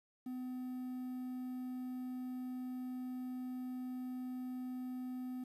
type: tone with quantisation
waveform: triangle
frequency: 253.1 Hz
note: B3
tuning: 43 cents sharp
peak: -38 dBFS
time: 0.26-5.44 s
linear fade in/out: 5 ms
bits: 11
effects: resampled to 32000 Hz